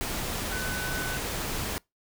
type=tone in noise; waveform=sine; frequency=1504 Hz; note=F#6; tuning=28 cents sharp; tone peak=-34 dBFS; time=0.52-1.17 s; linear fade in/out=0 ms; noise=pink; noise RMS=-32 dBFS; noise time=0.01-1.78 s; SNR=-5 dB; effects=noise-tail reverb RT60 0.2 s tail -25 dB re dry